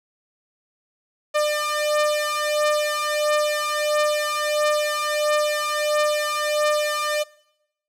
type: beating tone pair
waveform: sawtooth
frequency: 599 / 600.5 Hz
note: D5 / D5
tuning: +34 / +38 cents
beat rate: 1.5 Hz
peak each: -18 / -20 dBFS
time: 1.34-7.24 s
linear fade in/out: 20 ms
effects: noise-tail reverb RT60 0.8 s tail -21 dB re dry + low-pass 12000 Hz 12 dB/octave